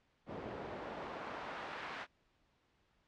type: noise with band-pass filter sweep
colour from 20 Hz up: pink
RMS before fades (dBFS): -45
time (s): 0.26-2.07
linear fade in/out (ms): 50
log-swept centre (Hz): 380 to 1600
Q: 0.86
effects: pink hiss -75 dBFS RMS until 3.07 s + low-pass 4000 Hz 12 dB/octave